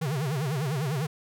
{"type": "tone with vibrato", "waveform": "square", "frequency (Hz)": 143.8, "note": "D3", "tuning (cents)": -36, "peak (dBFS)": -27, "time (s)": [0.01, 1.07], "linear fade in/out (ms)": 10, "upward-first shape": "sine", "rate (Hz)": 10, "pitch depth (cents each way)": 230, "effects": []}